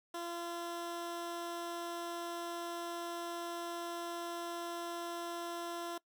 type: tone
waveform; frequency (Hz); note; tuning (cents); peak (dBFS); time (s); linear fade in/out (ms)
15% pulse; 342.5; F4; -34; -33; 0.14-5.98; 5
effects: noise-tail reverb RT60 0.1 s tail -22 dB re dry